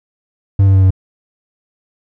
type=tone with pitch steps; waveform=triangle; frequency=98.1 / 96.81 / 95.53 / 94.27 Hz; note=G2 / G2 / G2 / F#2; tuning=+2 / -21 / -44 / +33 cents; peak=-4 dBFS; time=0.59-0.906 s; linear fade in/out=5 ms; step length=79 ms; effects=none